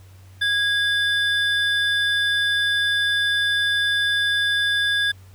triangle tone pair together, 1648 / 3520 Hz, G#6 / A7, -14 / 0 cents, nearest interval octave + minor second, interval 1314 cents, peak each -18 / -21 dBFS, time 0.41-5.12 s, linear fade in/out 10 ms, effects added 94 Hz sine -43 dBFS peak until 5.34 s + pink hiss -55 dBFS RMS until 5.34 s

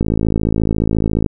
click train, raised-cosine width 3 ms, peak -3 dBFS, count 69, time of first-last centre 0.01-1.262 s, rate 54.3 Hz, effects none

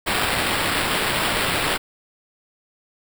violet noise with sample-and-hold, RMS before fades -22 dBFS, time 0.06-1.78 s, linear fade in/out 20 ms, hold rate 6300 Hz, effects none

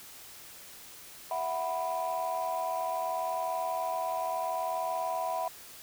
sine chord, E suspended second, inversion none, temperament equal, 659.3 / 740 / 987.8 Hz, E5 / F#5 / B5, 0 / 0 / 0 cents, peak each -33 dBFS, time 1.31-5.48 s, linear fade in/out 2 ms, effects tanh soft clip ceiling -24 dBFS + white hiss -49 dBFS RMS until 5.82 s

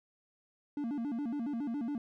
triangle tone with vibrato, 259.4 Hz, C4, 15 cents flat, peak -31 dBFS, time 0.77-1.98 s, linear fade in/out 2 ms, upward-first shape square, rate 7.2 Hz, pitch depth 200 cents each way, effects none

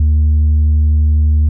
sine tone, 76 Hz, D#2, 40 cents flat, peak -5 dBFS, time 0-1.49 s, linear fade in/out 5 ms, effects tanh soft clip ceiling -7 dBFS

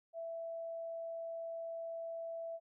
sine tone, 663 Hz, E5, 10 cents sharp, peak -40 dBFS, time 0.13-2.6 s, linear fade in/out 50 ms, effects none

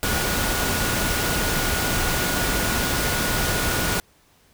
sine tone in noise, 1450 Hz, F#6, 35 cents flat, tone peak -30 dBFS, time 0.03-4 s, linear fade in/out 0 ms, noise pink, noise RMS -23 dBFS, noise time 0.03-4 s, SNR -10 dB, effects pink hiss -58 dBFS RMS until 4.53 s

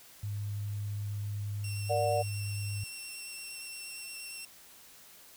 sine tone, 102.8 Hz, G#2, 17 cents flat, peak -33 dBFS, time 0.23-2.84 s, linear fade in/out 5 ms
15% pulse tone with vibrato, 2716 Hz, F7, 49 cents flat, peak -34 dBFS, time 1.64-4.45 s, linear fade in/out 2 ms, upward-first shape square, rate 8.6 Hz, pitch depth 9 cents each way
sine chord, Bb augmented, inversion none, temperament equal with one note detuned, 466.2 / 587.3 / 732.8 Hz, Bb4 / D5 / F#5, 0 / 0 / -17 cents, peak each -35 / -29 / -31 dBFS, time 1.89-2.23 s, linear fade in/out 20 ms
effects white hiss -55 dBFS RMS until 5.36 s

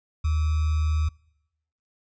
sine tone with sample-and-hold, 77.78 Hz, D#2, in tune, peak -20 dBFS, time 0.24-1.09 s, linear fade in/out 10 ms, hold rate 1225 Hz, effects noise-tail reverb RT60 0.9 s tail -26 dB re dry + resampled to 16000 Hz

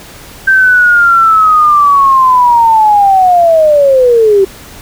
sine linear sweep, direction down, 1568 to 379.1 Hz, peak -3 dBFS, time 0.47-4.45 s, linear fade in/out 10 ms, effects pink hiss -32 dBFS RMS until 4.81 s

